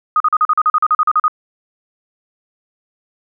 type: tone bursts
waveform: sine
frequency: 1244.5 Hz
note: D#6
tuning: in tune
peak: -9 dBFS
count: 14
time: 0.16-1.281 s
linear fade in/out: 2 ms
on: 42 ms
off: 41 ms
effects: none